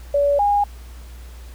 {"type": "tone pair in turn", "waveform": "sine", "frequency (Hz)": [571, 817.1], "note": ["D5", "G#5"], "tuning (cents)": [-49, -28], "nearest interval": "tritone", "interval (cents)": 621, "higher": "second", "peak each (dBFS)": -14, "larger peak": "neither", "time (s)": [[0.14, 0.39], [0.39, 0.64]], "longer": "neither", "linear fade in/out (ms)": 5, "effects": ["added 60 Hz sine -35 dBFS peak until 1.54 s", "pink hiss -48 dBFS RMS until 1.54 s"]}